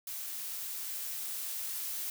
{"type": "noise with level ramp", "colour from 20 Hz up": "blue", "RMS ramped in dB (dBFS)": [-40, -37], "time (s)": [0.07, 2.1], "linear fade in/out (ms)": 2, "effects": []}